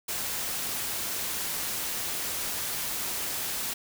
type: noise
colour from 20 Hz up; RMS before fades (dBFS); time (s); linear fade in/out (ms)
white; -32; 0.08-3.74; 10
effects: none